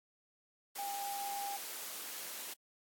sine tone in noise, 801 Hz, G5, 37 cents sharp, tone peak -38 dBFS, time 0.78-1.57 s, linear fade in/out 10 ms, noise white, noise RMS -44 dBFS, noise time 0.75-2.54 s, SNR +3 dB, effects high-pass 300 Hz 12 dB/octave + AAC 64 kbps

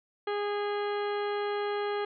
harmonic tone, 411.1 Hz, G#4, 18 cents flat, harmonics 1 / 2 / 3 / 4 / 5 / 6 / 7 / 8 / 10, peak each -30 / -36 / -39 / -42 / -45 / -51 / -50 / -47 / -52 dBFS, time 0.27-2.05 s, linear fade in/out 5 ms, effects none

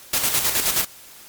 white noise with tremolo, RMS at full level -19 dBFS, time 0.13-0.85 s, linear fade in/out 5 ms, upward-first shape square, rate 9.5 Hz, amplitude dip 50%, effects white hiss -44 dBFS RMS until 1.28 s + MP3 96 kbps

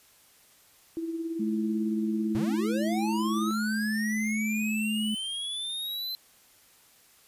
sine tone with tremolo, 329.6 Hz, E4, in tune, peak -28 dBFS, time 0.97-3.51 s, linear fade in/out 0 ms, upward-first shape sine, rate 18 Hz, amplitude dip 50%
sine tone, 215.4 Hz, A3, 37 cents flat, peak -27 dBFS, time 1.39-5.15 s, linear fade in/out 10 ms
square linear sweep, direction up, 98 to 4093 Hz, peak -32 dBFS, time 2.35-6.15 s, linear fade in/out 0 ms
effects white hiss -59 dBFS RMS until 7.27 s + resampled to 32000 Hz

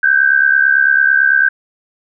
sine tone pair together, 1531 / 1600 Hz, G6 / G6, -41 / +35 cents, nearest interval minor second, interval 76 cents, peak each -11 dBFS, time 0.03-1.49 s, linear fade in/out 5 ms, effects none

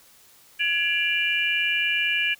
sine tone cluster, 1683 / 2377 / 2750 / 2919 Hz, G#6 / D7 / F7 / F#7, +23 / +20 / -27 / -24 cents, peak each -27 / -24 / -29 / -27 dBFS, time 0.59-2.35 s, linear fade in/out 20 ms, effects white hiss -54 dBFS RMS until 2.39 s

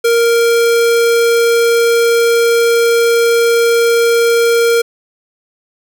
square tone, 466.2 Hz, A#4, in tune, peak -9 dBFS, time 0.04-4.82 s, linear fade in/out 10 ms, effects none

